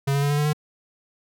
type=tone with pitch steps; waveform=square; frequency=138.59 / 140.93 / 143.31 / 145.73 / 148.19 / 150.7 Hz; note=C#3 / C#3 / D3 / D3 / D3 / D3; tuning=0 / +29 / -42 / -13 / +16 / +45 cents; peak=-20 dBFS; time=0.07-0.532 s; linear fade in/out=10 ms; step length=77 ms; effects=none

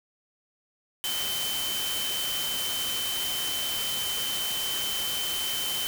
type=tone in noise; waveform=sine; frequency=3073 Hz; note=G7; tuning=35 cents flat; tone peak=-30 dBFS; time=1.04-5.87 s; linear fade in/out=0 ms; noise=white; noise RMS=-32 dBFS; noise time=1.04-5.87 s; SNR=-1 dB; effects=none

